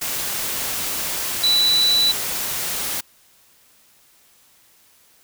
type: tone in noise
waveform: sine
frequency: 3960 Hz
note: B7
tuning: 4 cents sharp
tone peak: -14 dBFS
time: 1.43-2.12 s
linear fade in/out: 10 ms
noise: white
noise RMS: -25 dBFS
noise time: 0.01-3.01 s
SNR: +8 dB
effects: white hiss -55 dBFS RMS until 5.23 s